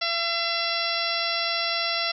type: harmonic tone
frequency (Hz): 677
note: E5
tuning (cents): +46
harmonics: 1 / 2 / 3 / 4 / 5 / 6 / 7 / 8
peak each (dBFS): -32 / -32 / -32 / -32 / -32 / -32 / -32 / -32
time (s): 0.01-2.12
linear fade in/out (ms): 10
effects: none